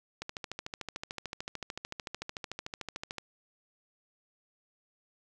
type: click train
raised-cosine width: 0.2 ms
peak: -20 dBFS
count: 41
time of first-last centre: 0.22-3.183 s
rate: 13.5 Hz
effects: none